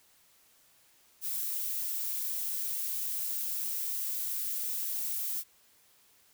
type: noise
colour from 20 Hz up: violet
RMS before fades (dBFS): -34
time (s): 1.21-5.44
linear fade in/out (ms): 50
effects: white hiss -64 dBFS RMS until 6.33 s